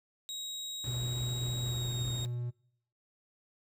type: tone with pitch glide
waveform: 30% pulse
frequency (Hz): 3806 to 3745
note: A#7 to A#7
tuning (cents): +35 to +7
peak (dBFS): -35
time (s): 0.29-2.25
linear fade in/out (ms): 0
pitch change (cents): -28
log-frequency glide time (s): 1.63-2.01
type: noise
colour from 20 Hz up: brown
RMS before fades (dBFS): -40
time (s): 0.84-2.26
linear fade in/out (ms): 0
type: tone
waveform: triangle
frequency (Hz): 121.2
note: B2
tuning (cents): -32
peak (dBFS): -31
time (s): 0.86-2.51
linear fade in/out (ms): 20
effects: noise-tail reverb RT60 0.7 s tail -24 dB re dry + high-pass 60 Hz 12 dB/octave